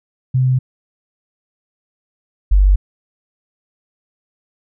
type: tone pair in turn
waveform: sine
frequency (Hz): 128.9 / 48.28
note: C3 / G1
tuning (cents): -26 / -26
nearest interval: octave + perfect fourth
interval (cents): 1700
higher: first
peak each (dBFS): -11 / -7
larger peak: second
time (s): 0.34-0.59 / 2.51-2.76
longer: neither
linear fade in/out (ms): 10
effects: none